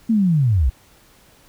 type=linear sweep; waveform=sine; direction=down; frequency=233.1 to 54.5 Hz; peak=-13 dBFS; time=0.09-0.7 s; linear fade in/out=10 ms; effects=pink hiss -52 dBFS RMS until 1.48 s